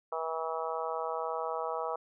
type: harmonic tone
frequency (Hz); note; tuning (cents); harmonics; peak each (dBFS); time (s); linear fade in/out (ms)
161.8; E3; -32; 3 / 4 / 5 / 6 / 7 / 8; -37 / -38 / -39 / -40 / -40 / -41; 0.12-1.96; 5
effects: none